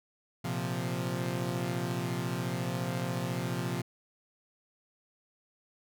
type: chord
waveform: sawtooth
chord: Bb suspended second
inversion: none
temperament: equal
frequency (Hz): 116.54 / 130.81 / 174.61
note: Bb2 / C3 / F3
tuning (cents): 0 / 0 / 0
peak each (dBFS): -33 / -31 / -31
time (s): 0.44-3.82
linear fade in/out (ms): 10
effects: none